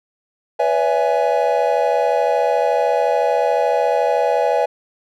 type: chord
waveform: triangle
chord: C# minor seventh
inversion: third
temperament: equal with one note detuned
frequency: 493.9 / 567.7 / 659.3 / 830.6 Hz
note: B4 / C#5 / E5 / G#5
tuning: 0 / +41 / 0 / 0 cents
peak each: -18 dBFS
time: 0.59-4.66 s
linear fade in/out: 10 ms
effects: none